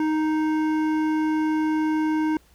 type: tone with hard clipping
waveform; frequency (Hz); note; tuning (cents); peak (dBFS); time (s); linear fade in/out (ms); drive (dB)
sine; 311.1; D#4; 0; -22; 0-2.37; 2; 12
effects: added 60 Hz sine -56 dBFS peak until 2.54 s + pink hiss -59 dBFS RMS until 2.54 s